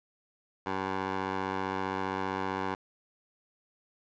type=tone with band-pass filter; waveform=15% pulse; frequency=95.3 Hz; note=G2; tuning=48 cents flat; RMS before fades=-33 dBFS; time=0.66-2.75 s; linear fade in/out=5 ms; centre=950 Hz; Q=1.1; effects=resampled to 16000 Hz + 10-bit